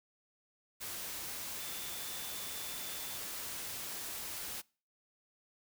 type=tone in noise; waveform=sine; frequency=3520 Hz; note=A7; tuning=in tune; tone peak=-50 dBFS; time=1.59-3.18 s; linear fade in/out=20 ms; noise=white; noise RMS=-42 dBFS; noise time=0.8-4.62 s; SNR=-11 dB; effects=noise-tail reverb RT60 0.4 s tail -25 dB re dry